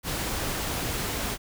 pink noise, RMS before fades -30 dBFS, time 0.03-1.38 s, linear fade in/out 50 ms, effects none

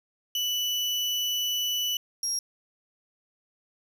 35% pulse tone pair in turn, 2970 / 5607 Hz, F#7 / F8, +6 / +6 cents, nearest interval major seventh, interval 1100 cents, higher second, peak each -24 dBFS, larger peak neither, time 0.35-1.97 / 2.23-2.39 s, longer first, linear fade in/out 2 ms, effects none

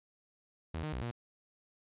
sawtooth tone with pitch steps, 80.9 / 153.8 / 62.7 / 119 Hz, E2 / D#3 / B1 / A#2, -32 / -20 / +27 / +36 cents, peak -32 dBFS, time 0.74-1.112 s, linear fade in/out 5 ms, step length 93 ms, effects resampled to 8000 Hz

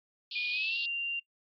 pink band-pass noise, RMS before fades -39 dBFS, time 0.31-0.86 s, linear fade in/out 2 ms, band 2800 to 4700 Hz, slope 96 dB/octave
sine tone with pitch glide, 2447 to 2779 Hz, D#7 to F7, -29 to -9 cents, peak -30 dBFS, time 0.35-1.2 s, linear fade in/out 10 ms, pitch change +220 cents, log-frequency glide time 0.51-0.78 s
effects noise-tail reverb RT60 0.1 s tail -24 dB re dry + MP3 64 kbps

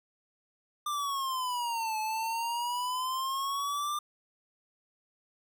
square exponential two-way sweep, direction down then up, 1197 to 862 to 1197 Hz, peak -31 dBFS, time 0.86-3.99 s, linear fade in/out 5 ms, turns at 1.99 s, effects none

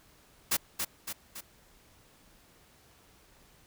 white noise with echo, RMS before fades -27 dBFS, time 0.51-0.57 s, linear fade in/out 10 ms, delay 280 ms, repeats 3, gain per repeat -5 dB, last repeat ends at 1.41 s, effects pink hiss -61 dBFS RMS until 3.66 s

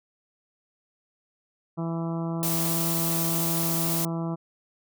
harmonic tone, 165.9 Hz, E3, 11 cents sharp, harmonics 1 / 2 / 3 / 4 / 5 / 6 / 7 / 8, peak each -28 / -33 / -43 / -38 / -43 / -42 / -44 / -48 dBFS, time 1.77-4.36 s, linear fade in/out 20 ms
blue noise, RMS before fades -28 dBFS, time 2.43-4.05 s, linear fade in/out 0 ms
effects none

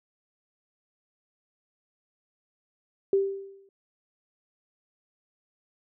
sine tone with exponential decay, 392 Hz, G4, in tune, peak -17 dBFS, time 3.13-3.69 s, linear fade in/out 2 ms, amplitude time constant 120 ms, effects none

